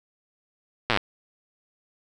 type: slowing click train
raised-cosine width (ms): 0.3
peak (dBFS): -5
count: 9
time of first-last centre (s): 0.9-0.974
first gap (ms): 8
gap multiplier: 1.04
effects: none